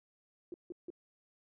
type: tone bursts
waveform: sine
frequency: 350.3 Hz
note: F4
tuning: 5 cents sharp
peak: -40 dBFS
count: 3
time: 0.52-0.903 s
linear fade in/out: 2 ms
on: 21 ms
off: 160 ms
effects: none